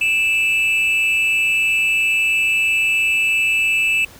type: tone with amplitude modulation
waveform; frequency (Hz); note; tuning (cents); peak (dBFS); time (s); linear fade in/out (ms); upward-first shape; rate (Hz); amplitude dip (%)
triangle; 2637; E7; 0; -10; 0.01-4.05; 5; sine; 257; 60
effects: pink hiss -43 dBFS RMS until 4.19 s